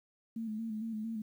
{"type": "tone with vibrato", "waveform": "sine", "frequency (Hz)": 220.8, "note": "A3", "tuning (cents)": 6, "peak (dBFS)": -35, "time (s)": [0.36, 1.22], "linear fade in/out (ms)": 5, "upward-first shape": "square", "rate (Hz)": 4.4, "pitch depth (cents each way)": 45, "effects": ["11-bit"]}